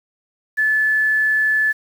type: tone with quantisation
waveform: sine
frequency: 1734 Hz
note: A6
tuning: 26 cents flat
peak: -14 dBFS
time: 0.57-1.73 s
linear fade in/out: 20 ms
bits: 7
effects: none